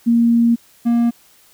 sine / triangle tone pair in turn, 233.7 / 235.6 Hz, A#3 / A#3, +5 / +19 cents, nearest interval unison, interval 14 cents, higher second, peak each -10 dBFS, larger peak neither, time 0.06-0.56 / 0.85-1.11 s, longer first, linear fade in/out 20 ms, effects white hiss -51 dBFS RMS until 1.53 s

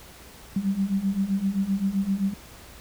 sine beating tone pair, 190.9 / 198.6 Hz, G3 / G3, -46 / +23 cents, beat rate 7.7 Hz, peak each -27 / -24 dBFS, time 0.56-2.34 s, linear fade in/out 5 ms, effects added 60 Hz sine -52 dBFS peak until 2.8 s + pink hiss -47 dBFS RMS until 2.8 s

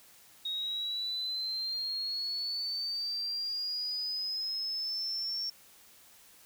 sine linear sweep, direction up, 3754 to 5480 Hz, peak -32 dBFS, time 0.45-5.5 s, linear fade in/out 5 ms, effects white hiss -58 dBFS RMS until 6.45 s

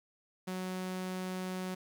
sawtooth tone, 185 Hz, F#3, in tune, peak -32 dBFS, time 0.47-1.75 s, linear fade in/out 10 ms, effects 11-bit

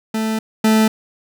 40% pulse tone pair in turn, 220 / 218.9 Hz, A3 / A3, 0 / -9 cents, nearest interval unison, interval 9 cents, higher first, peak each -17 / -10 dBFS, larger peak second, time 0.14-0.39 / 0.64-0.88 s, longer first, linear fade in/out 5 ms, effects none

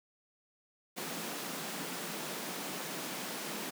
pink high-pass noise, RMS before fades -40 dBFS, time 0.96-3.71 s, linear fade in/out 20 ms, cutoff 160 Hz, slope 48 dB/octave, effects none

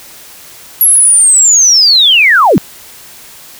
sine linear sweep, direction down, 11480 to 131 Hz, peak -3 dBFS, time 0.81-2.58 s, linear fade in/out 0 ms, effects white hiss -34 dBFS RMS until 3.59 s

